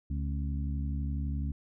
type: harmonic tone with a mistuned harmonic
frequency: 71.9 Hz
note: D2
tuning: 36 cents flat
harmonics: 1 / 2 / 3 / 4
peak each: -31 / -37 / -41 / -43 dBFS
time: 0.1-1.52 s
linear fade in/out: 5 ms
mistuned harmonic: 4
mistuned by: -79 cents
effects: none